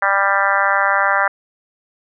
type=harmonic tone; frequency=197.4 Hz; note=G3; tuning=12 cents sharp; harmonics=3 / 4 / 5 / 6 / 7 / 8 / 9 / 10; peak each=-23 / -21 / -22 / -21 / -20 / -20 / -22 / -25 dBFS; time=0.02-1.28 s; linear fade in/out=5 ms; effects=none